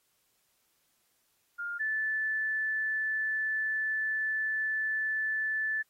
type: tone pair in turn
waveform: sine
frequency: 1410 / 1748.8 Hz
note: F6 / A6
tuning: +16 / -11 cents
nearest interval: major third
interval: 373 cents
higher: second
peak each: -33 / -28 dBFS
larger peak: second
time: 1.58-1.79 / 1.79-5.83 s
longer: second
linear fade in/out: 20 ms
effects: white hiss -73 dBFS RMS until 5.89 s + AAC 48 kbps